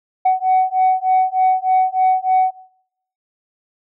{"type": "beating tone pair", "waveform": "sine", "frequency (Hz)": [747, 750.3], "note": ["F#5", "F#5"], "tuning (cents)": [16, 24], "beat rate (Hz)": 3.3, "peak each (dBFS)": -14, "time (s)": [0.25, 2.51], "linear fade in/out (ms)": 10, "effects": ["noise-tail reverb RT60 0.7 s tail -22 dB re dry", "tanh soft clip ceiling -8 dBFS"]}